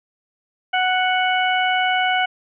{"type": "harmonic tone", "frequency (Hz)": 740, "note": "F#5", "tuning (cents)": 0, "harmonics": [1, 2, 3, 4], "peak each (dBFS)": [-19, -22, -24, -25], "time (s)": [0.73, 2.26], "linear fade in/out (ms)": 10, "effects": []}